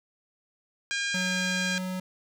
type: harmonic tone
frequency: 807 Hz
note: G#5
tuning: 50 cents flat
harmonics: 2 / 3 / 4 / 5 / 6 / 7 / 8 / 9 / 10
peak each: -30 / -34 / -36 / -38 / -40 / -41 / -42 / -43 / -44 dBFS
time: 0.91-1.78 s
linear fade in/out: 0 ms
type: tone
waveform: square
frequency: 184.9 Hz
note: F#3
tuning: 1 cent flat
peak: -31 dBFS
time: 1.14-2 s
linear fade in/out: 5 ms
effects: none